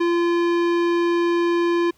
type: tone with tanh clipping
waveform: sine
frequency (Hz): 343.5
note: F4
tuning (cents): -29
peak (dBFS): -19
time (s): 0-1.91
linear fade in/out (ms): 10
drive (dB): 18
effects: pink hiss -59 dBFS RMS until 1.97 s